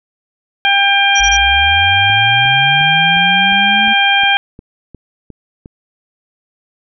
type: harmonic tone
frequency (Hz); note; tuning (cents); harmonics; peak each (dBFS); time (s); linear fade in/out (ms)
797; G5; +28; 1 / 2 / 3 / 4; -14 / -14 / -14 / -14; 0.65-4.37; 0
type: tone bursts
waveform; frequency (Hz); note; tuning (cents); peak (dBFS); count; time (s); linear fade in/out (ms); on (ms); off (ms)
sine; 5750; F8; +50; -15; 3; 1.15-1.37; 10; 58; 23
type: linear sweep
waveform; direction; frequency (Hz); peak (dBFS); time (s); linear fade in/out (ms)
sine; up; 49 to 220; -20; 1.19-3.94; 20
type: click train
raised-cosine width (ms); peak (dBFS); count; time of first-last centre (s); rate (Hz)
3; -20; 11; 2.1-5.659; 2.81
effects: none